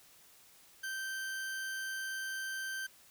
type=tone; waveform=40% pulse; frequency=1559 Hz; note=G6; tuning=10 cents flat; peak=-36 dBFS; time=0.83-2.87 s; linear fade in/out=10 ms; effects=white hiss -61 dBFS RMS until 3.1 s